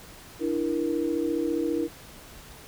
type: tone cluster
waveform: sine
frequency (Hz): 298.1 / 332.8 / 471.2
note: D4 / E4 / A#4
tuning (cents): +26 / +17 / +19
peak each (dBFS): -29 / -27 / -30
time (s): 0.39-1.89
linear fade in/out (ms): 50
effects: pink hiss -47 dBFS RMS until 2.67 s